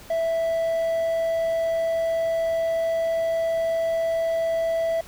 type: tone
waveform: triangle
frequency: 659.3 Hz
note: E5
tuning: in tune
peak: -19 dBFS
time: 0.1-5.01 s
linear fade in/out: 5 ms
effects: pink hiss -46 dBFS RMS until 5.07 s